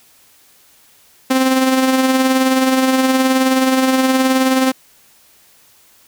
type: tone with tremolo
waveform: sawtooth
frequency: 261.6 Hz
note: C4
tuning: in tune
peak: -6 dBFS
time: 1.3-4.72 s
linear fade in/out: 10 ms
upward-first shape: sine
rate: 19 Hz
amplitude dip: 40%
effects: white hiss -50 dBFS RMS until 6.07 s